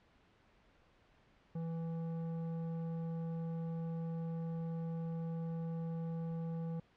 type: tone with tanh clipping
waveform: triangle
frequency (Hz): 165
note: E3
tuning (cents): +2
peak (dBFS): -39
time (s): 1.55-6.8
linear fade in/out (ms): 5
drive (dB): 15
effects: pink hiss -68 dBFS RMS until 6.96 s + low-pass 3000 Hz 12 dB/octave